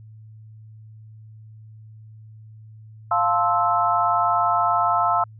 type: chord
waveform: sine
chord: F major seventh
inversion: none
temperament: equal with one note detuned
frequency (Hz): 698.5 / 880 / 1046.5 / 1309.4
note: F5 / A5 / C6 / E6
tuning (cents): 0 / 0 / 0 / -12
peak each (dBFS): -22 / -24 / -24 / -21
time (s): 3.11-5.24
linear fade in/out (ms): 5
effects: added 109 Hz sine -41 dBFS peak until 5.39 s